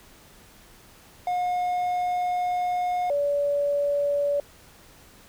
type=tone pair in turn; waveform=triangle / sine; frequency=719 / 573.5 Hz; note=F#5 / D5; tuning=-50 / -41 cents; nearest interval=major third; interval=391 cents; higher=first; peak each=-21 dBFS; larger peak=neither; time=1.27-3.1 / 3.1-4.4 s; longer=first; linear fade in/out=2 ms; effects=pink hiss -52 dBFS RMS until 5.28 s